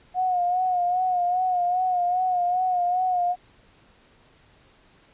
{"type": "tone with vibrato", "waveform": "sine", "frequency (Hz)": 724, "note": "F#5", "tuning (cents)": -38, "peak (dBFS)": -20, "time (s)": [0.14, 3.36], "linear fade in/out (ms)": 50, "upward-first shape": "sine", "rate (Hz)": 2.5, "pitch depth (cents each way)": 47, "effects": ["pink hiss -57 dBFS RMS until 5.13 s", "resampled to 8000 Hz"]}